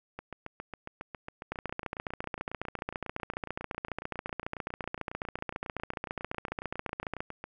two click trains, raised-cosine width 0.5 ms, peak -18 / -24 dBFS, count 84 / 54, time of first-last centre 1.52-7.205 / 0.19-7.44 s, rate 14.6 / 7.31 Hz, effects none

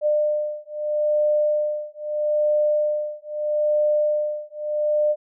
sine beating tone pair, 600 / 600.78 Hz, D5 / D5, +37 / +39 cents, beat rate 0.78 Hz, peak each -22 / -22 dBFS, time 0.01-5.16 s, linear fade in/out 50 ms, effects none

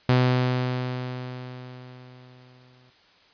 sawtooth tone with exponential decay, 126.2 Hz, B2, 38 cents sharp, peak -12 dBFS, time 0.09-2.9 s, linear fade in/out 2 ms, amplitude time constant 610 ms, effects white hiss -57 dBFS RMS until 3.33 s + resampled to 11025 Hz

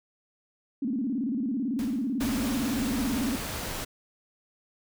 sine tone with vibrato, 250.2 Hz, B3, 23 cents sharp, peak -26 dBFS, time 0.82-3.36 s, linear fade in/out 5 ms, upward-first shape square, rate 18 Hz, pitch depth 180 cents each way
pink noise with exponential decay, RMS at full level -40 dBFS, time 1.79-2.3 s, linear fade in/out 0 ms, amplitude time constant 110 ms
pink noise, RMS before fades -34 dBFS, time 2.2-3.85 s, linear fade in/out 10 ms
effects none

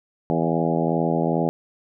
harmonic tone with a mistuned harmonic, 82.41 Hz, E2, in tune, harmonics 2 / 3 / 4 / 5 / 6 / 7 / 8 / 9 / 10, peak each -24 / -26 / -27 / -28 / -29 / -29 / -30 / -31 / -31 dBFS, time 0.3-1.49 s, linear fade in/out 0 ms, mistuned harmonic 9, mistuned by -20 cents, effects none

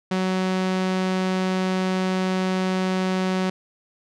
sawtooth tone with low-pass filter, 186.6 Hz, F#3, 15 cents sharp, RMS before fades -23 dBFS, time 0.11-3.5 s, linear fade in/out 5 ms, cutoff 5400 Hz, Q 0.74, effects none

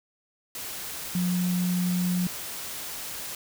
sine tone in noise, 179.3 Hz, F3, 46 cents sharp, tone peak -23 dBFS, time 1.15-2.27 s, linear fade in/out 2 ms, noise white, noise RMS -36 dBFS, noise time 0.55-3.35 s, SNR +10 dB, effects none

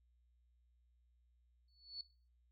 sine tone with exponential growth, 4435 Hz, C#8, in tune, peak -40 dBFS, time 1.68-2.01 s, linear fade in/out 2 ms, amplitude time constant 70 ms, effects noise-tail reverb RT60 0.4 s tail -19 dB re dry + added 60 Hz sine -70 dBFS peak until 2.51 s

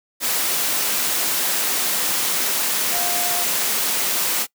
sine tone in noise, 705 Hz, F5, 16 cents sharp, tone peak -28 dBFS, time 2.9-3.46 s, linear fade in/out 50 ms, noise white, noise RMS -21 dBFS, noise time 0.2-4.47 s, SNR -10 dB, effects noise-tail reverb RT60 0.1 s tail -22 dB re dry + high-pass 200 Hz 12 dB/octave

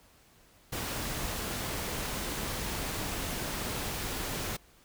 pink noise, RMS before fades -35 dBFS, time 0.72-4.57 s, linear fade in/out 10 ms, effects pink hiss -61 dBFS RMS until 4.84 s

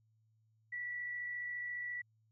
sine tone with amplitude modulation, 1952 Hz, B6, 21 cents flat, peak -37 dBFS, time 0.72-2.02 s, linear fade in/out 10 ms, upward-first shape sine, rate 54.5 Hz, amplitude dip 30%, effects added 110 Hz sine -70 dBFS peak until 2.31 s

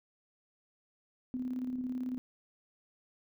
sine tone with tremolo, 253.1 Hz, B3, 43 cents sharp, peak -32 dBFS, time 1.34-2.18 s, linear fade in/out 0 ms, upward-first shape square, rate 18 Hz, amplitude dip 40%, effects none

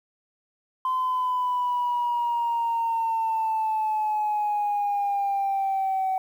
sine exponential sweep, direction down, 1032 to 756 Hz, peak -21 dBFS, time 0.85-6.18 s, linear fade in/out 2 ms, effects tanh soft clip ceiling -19 dBFS + 9-bit

